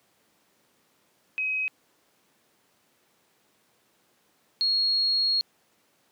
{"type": "tone pair in turn", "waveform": "sine", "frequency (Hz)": [2535, 4299], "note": ["D#7", "C8"], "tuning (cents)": [32, 46], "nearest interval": "major sixth", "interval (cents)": 914, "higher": "second", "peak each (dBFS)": [-25, -21], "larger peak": "second", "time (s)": [[1.38, 1.68], [4.61, 5.41]], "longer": "second", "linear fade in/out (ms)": 0, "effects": ["pink hiss -66 dBFS RMS until 6.11 s", "high-pass 200 Hz 12 dB/octave"]}